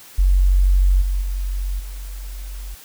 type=tone with level steps; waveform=sine; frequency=46.41 Hz; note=F#1; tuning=6 cents sharp; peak=-11 / -17 / -20 / -28 dBFS; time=0.18-2.75 s; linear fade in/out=10 ms; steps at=1.01 / 1.21 / 1.79 s; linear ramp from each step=10 ms; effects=white hiss -43 dBFS RMS until 2.84 s